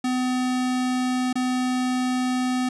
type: tone with dropouts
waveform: square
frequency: 253 Hz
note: B3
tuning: 42 cents sharp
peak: -22 dBFS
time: 0.04-2.69 s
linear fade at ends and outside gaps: 5 ms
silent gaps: 1.329-1.355 s
effects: resampled to 24000 Hz + 9-bit